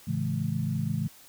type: chord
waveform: sine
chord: A major seventh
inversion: none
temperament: equal with one note detuned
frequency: 110 / 138.59 / 164.81 / 213.1 Hz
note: A2 / C#3 / E3 / G#3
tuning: 0 / 0 / 0 / +45 cents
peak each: -33 / -31 / -31 / -33 dBFS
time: 0.07-1.08 s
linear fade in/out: 10 ms
effects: white hiss -53 dBFS RMS until 1.28 s